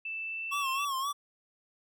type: tone with pitch glide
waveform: sine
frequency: 2647 to 2684 Hz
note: E7 to E7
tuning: +7 to +31 cents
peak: -34 dBFS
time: 0.05-0.85 s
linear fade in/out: 5 ms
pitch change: +24 cents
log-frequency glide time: 0.24-0.69 s
type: tone with vibrato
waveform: square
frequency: 1101 Hz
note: C#6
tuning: 12 cents flat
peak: -31 dBFS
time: 0.51-1.13 s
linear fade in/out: 20 ms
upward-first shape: sine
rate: 3.8 Hz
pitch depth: 85 cents each way
effects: none